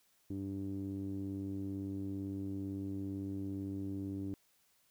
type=tone with low-pass filter; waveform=sawtooth; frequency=97.8 Hz; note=G2; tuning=4 cents flat; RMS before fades=-40 dBFS; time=0.3-4.34 s; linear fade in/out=0 ms; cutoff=310 Hz; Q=5.5; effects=white hiss -72 dBFS RMS until 4.9 s